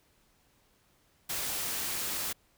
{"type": "noise", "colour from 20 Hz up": "white", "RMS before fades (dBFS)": -34, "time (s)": [1.29, 2.33], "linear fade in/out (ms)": 10, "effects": ["pink hiss -68 dBFS RMS until 2.57 s"]}